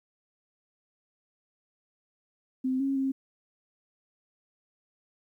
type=tone with pitch steps; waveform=sine; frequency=259.3 / 272.8 / 268.1 Hz; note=C4 / C#4 / C4; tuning=-15 / -28 / +42 cents; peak=-25 dBFS; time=2.64-3.12 s; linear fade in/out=10 ms; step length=160 ms; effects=11-bit